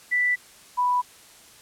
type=tone pair in turn; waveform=sine; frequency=1975.5 / 987.8 Hz; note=B6 / B5; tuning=0 / 0 cents; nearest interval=octave; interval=1200 cents; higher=first; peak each=-19 dBFS; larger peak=neither; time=0.11-0.36 / 0.77-1.02 s; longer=neither; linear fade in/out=20 ms; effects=white hiss -50 dBFS RMS until 1.61 s + low-pass 11000 Hz 12 dB/octave